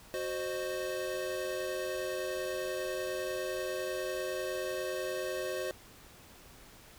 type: chord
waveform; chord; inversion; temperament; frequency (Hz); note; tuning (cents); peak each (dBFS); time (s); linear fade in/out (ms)
square; C diminished; second; equal with one note detuned; 370 / 523.3 / 613.3; Gb4 / C5 / Eb5; 0 / 0 / -25; -39 / -38 / -40; 0.14-5.71; 0
effects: pink hiss -55 dBFS RMS until 6.98 s